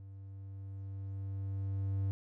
triangle tone with level ramp, 97.5 Hz, G2, 9 cents flat, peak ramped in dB -45 to -28 dBFS, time 0-2.11 s, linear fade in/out 0 ms, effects none

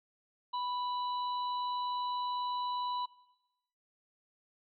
harmonic tone, 987.8 Hz, B5, in tune, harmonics 1 / 3 / 4, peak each -33 / -50 / -44 dBFS, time 0.53-3.06 s, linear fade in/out 10 ms, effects noise-tail reverb RT60 1.0 s tail -20 dB re dry

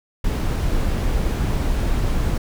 brown noise, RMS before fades -20 dBFS, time 0.24-2.38 s, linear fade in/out 5 ms, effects none

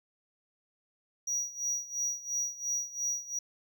triangle tone with tremolo, 5780 Hz, F#8, 41 cents flat, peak -27 dBFS, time 1.27-3.39 s, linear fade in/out 5 ms, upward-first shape sine, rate 2.9 Hz, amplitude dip 85%, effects none

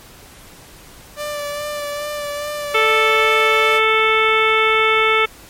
sawtooth tone with vibrato, 587.3 Hz, D5, in tune, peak -19 dBFS, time 1.16-3.81 s, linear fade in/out 50 ms, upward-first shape sine, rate 2.4 Hz, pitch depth 21 cents each way
harmonic tone, 440 Hz, A4, in tune, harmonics 1 / 2 / 3 / 4 / 5 / 6 / 7 / 8, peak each -18 / -25 / -17 / -27 / -17 / -23 / -27 / -25 dBFS, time 2.74-5.26 s, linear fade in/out 10 ms
effects pink hiss -42 dBFS RMS until 5.49 s + MP3 64 kbps

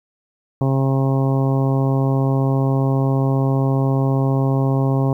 harmonic tone, 134.8 Hz, C#3, 48 cents flat, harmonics 1 / 2 / 3 / 4 / 5 / 6 / 7 / 8, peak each -16 / -22 / -26 / -28 / -30 / -32 / -33 / -34 dBFS, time 0.61-5.13 s, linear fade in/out 2 ms, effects 9-bit

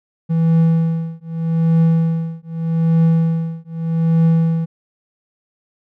triangle tone with tremolo, 164.1 Hz, E3, 8 cents flat, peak -7 dBFS, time 0.29-4.66 s, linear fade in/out 20 ms, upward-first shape triangle, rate 0.82 Hz, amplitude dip 100%, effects none

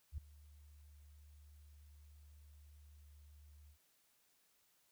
sine tone with ADSR envelope, 73.5 Hz, D2, 2 cents sharp, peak -38 dBFS, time 0.12-3.78 s, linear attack 58 ms, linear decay 6 ms, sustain -20 dB, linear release 86 ms, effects white hiss -75 dBFS RMS until 4.91 s

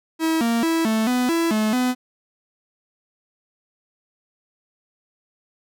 45% pulse tone with pitch steps, 322.7 / 232 / 327.8 / 220.5 / 249.4 / 333.2 / 215.8 / 251.3 Hz, E4 / A#3 / E4 / A3 / B3 / E4 / A3 / B3, -37 / -8 / -10 / +4 / +17 / +19 / -33 / +30 cents, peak -18 dBFS, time 0.19-1.95 s, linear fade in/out 50 ms, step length 220 ms, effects none

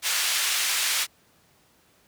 pink band-pass noise, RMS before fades -25 dBFS, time 0.02-1.07 s, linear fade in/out 50 ms, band 2000 to 12000 Hz, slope 12 dB/octave, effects pink hiss -61 dBFS RMS until 2.07 s + high-pass 80 Hz 12 dB/octave

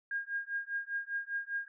sine tone with tremolo, 1620 Hz, G#6, 43 cents flat, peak -30 dBFS, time 0.11-1.68 s, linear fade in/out 2 ms, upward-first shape triangle, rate 5 Hz, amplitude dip 100%, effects none

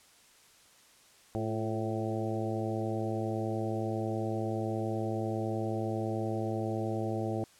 harmonic tone with a mistuned harmonic, 110 Hz, A2, in tune, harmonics 1 / 2 / 3 / 4 / 5 / 6 / 7, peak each -35 / -38 / -36 / -40 / -40 / -41 / -41 dBFS, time 1.35-7.44 s, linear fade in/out 0 ms, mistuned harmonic 3, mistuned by +44 cents, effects white hiss -60 dBFS RMS until 7.59 s + low-pass 10000 Hz 12 dB/octave

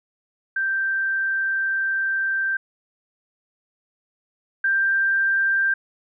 sine tone pair in turn, 1568 / 1578.9 Hz, G6 / G6, 0 / +12 cents, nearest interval unison, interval 12 cents, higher second, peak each -20 / -17 dBFS, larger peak second, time 0.56-2.57 / 4.64-5.74 s, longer first, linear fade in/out 5 ms, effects none

